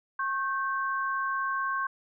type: tone pair together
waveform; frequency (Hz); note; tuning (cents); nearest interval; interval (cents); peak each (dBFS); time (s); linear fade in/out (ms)
sine; 1088.1 / 1556; C#6 / G6; -33 / -13; tritone; 620; -29 / -31; 0.19-1.87; 5
effects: none